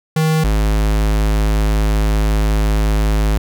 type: tone pair in turn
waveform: square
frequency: 157.9 / 52.69 Hz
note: D#3 / G#1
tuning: +26 / +26 cents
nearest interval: octave + perfect fifth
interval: 1900 cents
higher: first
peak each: -13 dBFS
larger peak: neither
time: 0.16-0.44 / 0.44-3.38 s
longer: second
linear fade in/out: 5 ms
effects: none